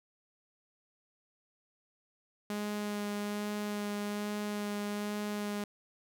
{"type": "tone with vibrato", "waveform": "sawtooth", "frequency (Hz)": 207, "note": "G#3", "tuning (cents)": -5, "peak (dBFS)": -30, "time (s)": [2.5, 5.64], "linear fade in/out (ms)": 2, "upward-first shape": "sine", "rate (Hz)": 1.2, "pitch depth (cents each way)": 11, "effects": []}